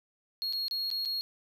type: tone with dropouts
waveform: triangle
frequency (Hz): 4298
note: C8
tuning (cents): +46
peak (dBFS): -29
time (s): 0.42-1.21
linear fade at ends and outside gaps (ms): 0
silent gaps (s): 0.526-0.533 / 0.682-0.711 / 0.903-0.913 / 1.051-1.057
effects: none